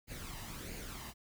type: noise with flanger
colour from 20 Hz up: pink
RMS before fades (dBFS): -45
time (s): 0.07-1.14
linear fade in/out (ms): 50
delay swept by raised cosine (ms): 0.43 to 1.05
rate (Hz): 1.5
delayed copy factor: +0.55
effects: none